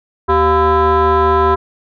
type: tone with frequency modulation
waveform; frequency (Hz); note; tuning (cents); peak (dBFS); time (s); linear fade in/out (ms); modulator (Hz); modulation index
sine; 698.5; F5; 0; -7; 0.28-1.56; 20; 311; 1.9
effects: tanh soft clip ceiling -7 dBFS